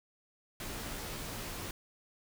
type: noise with comb filter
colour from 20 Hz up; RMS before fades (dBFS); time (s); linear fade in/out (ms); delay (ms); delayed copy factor
pink; -41; 0.6-1.71; 2; 16; -0.5
effects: none